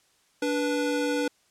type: tone pair together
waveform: square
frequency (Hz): 291.1 / 489.5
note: D4 / B4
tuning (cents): -15 / -15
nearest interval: major sixth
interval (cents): 900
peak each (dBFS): -28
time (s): 0.42-1.28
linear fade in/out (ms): 5
effects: white hiss -65 dBFS RMS until 1.5 s + low-pass 9000 Hz 12 dB/octave